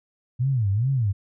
sine tone with vibrato, 115.7 Hz, A#2, 13 cents flat, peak -19 dBFS, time 0.39-1.13 s, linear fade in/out 20 ms, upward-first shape sine, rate 2.4 Hz, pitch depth 300 cents each way, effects none

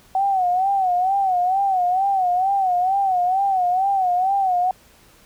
sine tone with vibrato, 752 Hz, F#5, 28 cents sharp, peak -16 dBFS, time 0.15-4.71 s, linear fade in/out 2 ms, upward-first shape sine, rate 2.2 Hz, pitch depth 100 cents each way, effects pink hiss -52 dBFS RMS until 5.25 s

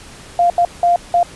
sine tone bursts at uneven times, 697 Hz, F5, 4 cents flat, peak -9 dBFS, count 4, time 0.39-0.5 / 0.58-0.65 / 0.83-0.96 / 1.14-1.23 s, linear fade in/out 2 ms, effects pink hiss -38 dBFS RMS until 1.35 s + resampled to 24000 Hz

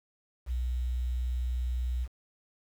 sine tone with quantisation, 61.74 Hz, B1, in tune, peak -28 dBFS, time 0.46-2.08 s, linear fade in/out 50 ms, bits 9, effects none

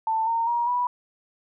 sine tone with pitch steps, 889 / 918.2 / 948.4 / 979.6 Hz, A5 / A#5 / A#5 / B5, +18 / -26 / +30 / -14 cents, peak -21 dBFS, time 0.07-0.87 s, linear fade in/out 2 ms, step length 200 ms, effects none

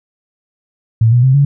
sine tone with pitch steps, 113 / 121.81 / 131.31 / 141.55 Hz, A2 / B2 / C3 / C#3, +47 / -23 / +7 / +37 cents, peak -6 dBFS, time 1.01-1.45 s, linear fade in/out 5 ms, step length 110 ms, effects none

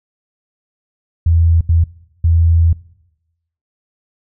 sine tone bursts at uneven times, 83.2 Hz, E2, 17 cents sharp, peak -8 dBFS, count 3, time 1.26-1.61 / 1.69-1.84 / 2.24-2.73 s, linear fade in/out 5 ms, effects noise-tail reverb RT60 0.9 s tail -21 dB re dry

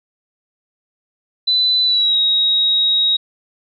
sine tone with pitch glide, 4000 to 3795 Hz, B7 to A#7, +21 to +30 cents, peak -12 dBFS, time 1.47-3.17 s, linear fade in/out 10 ms, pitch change -91 cents, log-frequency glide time 1.84-2.19 s, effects none

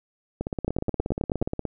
two click trains, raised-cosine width 2 ms, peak -14 / -11 dBFS, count 22 / 8, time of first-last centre 0.41-1.653 / 0.68-1.425 s, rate 16.9 / 9.4 Hz, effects none

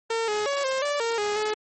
sawtooth tone with pitch steps, 454.9 / 421.2 / 562 / 529 / 581 / 461.3 / 415.1 / 427.1 Hz, A#4 / G#4 / C#5 / C5 / D5 / A#4 / G#4 / G#4, -42 / +24 / +24 / +19 / -19 / -18 / -1 / +48 cents, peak -20 dBFS, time 0.1-1.54 s, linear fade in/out 5 ms, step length 180 ms, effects MP3 32 kbps

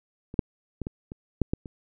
clicks, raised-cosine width 3 ms, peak -25 / -7 / -19 / -18 / -24 / -9 / -12 / -26 dBFS, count 8, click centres 0.341 / 0.392 / 0.817 / 0.869 / 1.119 / 1.417 / 1.535 / 1.658 s, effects none

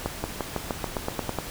accelerating click train, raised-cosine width 1 ms, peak -12 dBFS, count 11, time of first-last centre 0.06-1.387 s, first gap 180 ms, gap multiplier 0.93, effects pink hiss -37 dBFS RMS until 1.5 s

